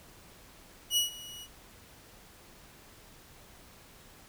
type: tone with ADSR envelope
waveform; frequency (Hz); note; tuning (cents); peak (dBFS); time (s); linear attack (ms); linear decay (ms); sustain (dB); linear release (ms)
sawtooth; 2919; F#7; -24; -20; 0.9-1.48; 68; 130; -20; 54
effects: pink hiss -55 dBFS RMS until 4.28 s